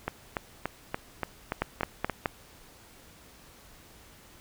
two click trains, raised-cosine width 0.5 ms, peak -14 / -11 dBFS, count 8 / 4, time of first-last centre 0.08-2.097 / 1.62-2.258 s, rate 3.47 / 4.7 Hz, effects pink hiss -54 dBFS RMS until 4.4 s

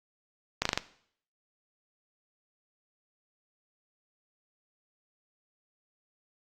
slowing click train, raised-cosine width 0.2 ms, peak -8 dBFS, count 5, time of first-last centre 0.62-0.775 s, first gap 34 ms, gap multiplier 1.09, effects noise-tail reverb RT60 0.6 s tail -17 dB re dry + Opus 48 kbps

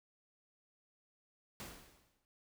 pink noise with exponential decay, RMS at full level -45 dBFS, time 1.6-2.25 s, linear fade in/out 0 ms, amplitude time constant 140 ms, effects none

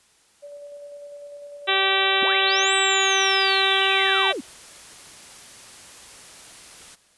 sine tone with tremolo, 577 Hz, D5, 31 cents flat, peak -36 dBFS, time 0.42-2.66 s, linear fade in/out 20 ms, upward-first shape square, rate 10 Hz, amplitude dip 25%
harmonic tone, 386.7 Hz, G4, 24 cents flat, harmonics 1 / 2 / 3 / 4 / 5 / 6 / 7 / 8 / 9 / 10, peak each -27 / -27 / -27 / -27 / -27 / -27 / -27 / -27 / -27 / -27 dBFS, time 1.67-4.33 s, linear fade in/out 20 ms
sine linear two-way sweep, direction up then down, 106.1 to 8130 to 207.5 Hz, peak -27 dBFS, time 2.22-4.41 s, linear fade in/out 10 ms, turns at 2.74 s
white noise, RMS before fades -44 dBFS, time 2.99-6.96 s, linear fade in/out 20 ms
effects white hiss -59 dBFS RMS until 7.17 s + resampled to 24000 Hz

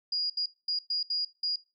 sine tone bursts at uneven times, 4866 Hz, D#8, 39 cents flat, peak -27 dBFS, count 6, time 0.12-0.3 / 0.37-0.46 / 0.68-0.79 / 0.9-1.03 / 1.1-1.25 / 1.43-1.56 s, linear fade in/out 5 ms, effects noise-tail reverb RT60 0.3 s tail -21 dB re dry

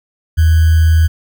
sine tone with sample-and-hold, 80.6 Hz, E2, 38 cents flat, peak -6 dBFS, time 0.37-1.08 s, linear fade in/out 20 ms, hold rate 1575 Hz, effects none

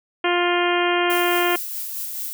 harmonic tone, 351.4 Hz, F4, 11 cents sharp, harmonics 1 / 2 / 3 / 4 / 5 / 6 / 7 / 8 / 9, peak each -21 / -24 / -26 / -27 / -28 / -29 / -29 / -30 / -31 dBFS, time 0.24-1.56 s, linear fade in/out 5 ms
violet noise with tremolo, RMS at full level -28 dBFS, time 1.1-2.33 s, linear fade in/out 0 ms, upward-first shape sine, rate 4.7 Hz, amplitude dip 30%
effects none

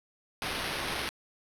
white noise with sample-and-hold, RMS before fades -34 dBFS, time 0.42-1.09 s, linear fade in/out 0 ms, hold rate 7350 Hz, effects low-pass 12000 Hz 12 dB/octave

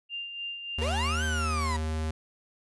sine tone with tremolo, 2794 Hz, F7, in tune, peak -32 dBFS, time 0.09-1.24 s, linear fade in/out 50 ms, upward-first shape sine, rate 3.4 Hz, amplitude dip 50%
square tone with pitch glide, 77.78 to 78.73 Hz, D#2 to D#2, 0 to +21 cents, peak -29 dBFS, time 0.78-2.11 s, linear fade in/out 5 ms, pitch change +21 cents, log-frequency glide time 1.36-1.94 s
35% pulse linear two-way sweep, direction up then down, 427.8 to 1582 to 948 Hz, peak -28 dBFS, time 0.81-1.77 s, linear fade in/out 10 ms, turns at 1.24 s
effects resampled to 24000 Hz

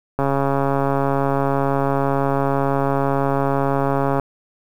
click train, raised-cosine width 1 ms, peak -6 dBFS, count 554, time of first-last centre 0.19-4.197 s, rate 138 Hz, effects 7-bit

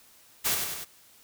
white noise with echo, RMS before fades -26 dBFS, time 0.44-0.56 s, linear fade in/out 20 ms, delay 97 ms, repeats 3, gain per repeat -4 dB, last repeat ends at 0.851 s, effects white hiss -57 dBFS RMS until 1.23 s

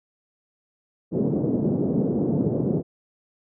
pink band-pass noise, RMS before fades -23 dBFS, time 1.11-2.83 s, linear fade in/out 50 ms, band 140 to 450 Hz, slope 24 dB/octave, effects none

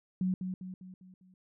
sine tone with echo, 185 Hz, F#3, in tune, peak -27 dBFS, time 0.21-0.34 s, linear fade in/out 2 ms, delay 200 ms, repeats 5, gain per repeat -6 dB, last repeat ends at 1.34 s, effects none

